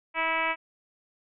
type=tone with frequency modulation; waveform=sine; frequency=1630 Hz; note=G#6; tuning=33 cents flat; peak=-24 dBFS; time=0.14-0.56 s; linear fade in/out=50 ms; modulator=327 Hz; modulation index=3; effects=none